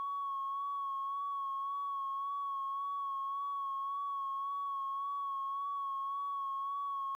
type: tone with vibrato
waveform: sine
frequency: 1108 Hz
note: C#6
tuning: 1 cent flat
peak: -34 dBFS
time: 0-7.15 s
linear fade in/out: 0 ms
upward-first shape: sine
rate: 1.8 Hz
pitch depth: 27 cents each way
effects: tanh soft clip ceiling -30 dBFS + 12-bit